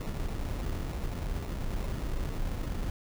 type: noise with sample-and-hold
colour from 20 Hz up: brown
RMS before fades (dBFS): -33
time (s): 0-2.9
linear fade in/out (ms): 5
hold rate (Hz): 1575
effects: none